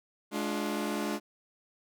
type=chord; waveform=sawtooth; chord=D diminished; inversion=second; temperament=just; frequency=211.4 / 293.7 / 352.4 Hz; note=Ab3 / D4 / F4; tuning=+31 / 0 / +16 cents; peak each=-30 / -31 / -33 dBFS; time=0.31-1.2 s; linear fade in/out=50 ms; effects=none